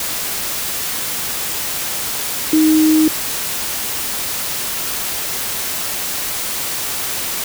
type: tone in noise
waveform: sine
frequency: 312.3 Hz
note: D#4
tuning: 7 cents sharp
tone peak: -9 dBFS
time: 2.53-3.08 s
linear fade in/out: 2 ms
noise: white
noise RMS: -22 dBFS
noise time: 0-7.44 s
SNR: +10 dB
effects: none